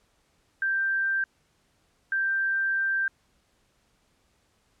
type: tone pair in turn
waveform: sine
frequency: 1574 / 1574 Hz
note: G6 / G6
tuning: +7 / +7 cents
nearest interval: unison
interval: 0 cents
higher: neither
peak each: -23 dBFS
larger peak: neither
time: 0.62-1.24 / 2.12-3.08 s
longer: second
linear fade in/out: 2 ms
effects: pink hiss -68 dBFS RMS until 4.8 s + low-pass 10000 Hz 12 dB/octave